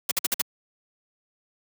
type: noise bursts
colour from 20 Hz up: white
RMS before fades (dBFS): -23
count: 5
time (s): 0.09-0.418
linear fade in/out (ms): 5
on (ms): 24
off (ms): 52
effects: high-pass 150 Hz 12 dB/octave